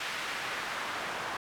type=noise with band-pass filter sweep; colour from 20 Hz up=pink; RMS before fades=-36 dBFS; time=0-1.37 s; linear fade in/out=5 ms; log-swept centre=2100 to 1200 Hz; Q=0.99; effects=none